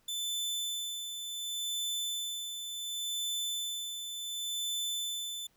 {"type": "tone with tremolo", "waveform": "sawtooth", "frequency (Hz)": 3520, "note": "A7", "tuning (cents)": 0, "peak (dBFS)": -29, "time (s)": [0.08, 5.47], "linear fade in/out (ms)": 5, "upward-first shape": "sine", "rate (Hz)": 0.69, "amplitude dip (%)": 50, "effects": ["pink hiss -70 dBFS RMS until 5.56 s"]}